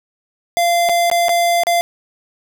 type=tone with dropouts; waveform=square; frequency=690 Hz; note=F5; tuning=21 cents flat; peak=-13 dBFS; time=0.57-1.81 s; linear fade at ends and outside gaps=0 ms; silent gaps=0.889-0.894 / 1.1-1.114 / 1.284-1.292 / 1.635-1.669 s; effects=none